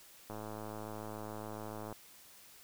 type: click train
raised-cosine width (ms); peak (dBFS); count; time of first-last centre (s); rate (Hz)
1; -30; 175; 0.3-1.926; 107
effects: white hiss -58 dBFS RMS until 2.63 s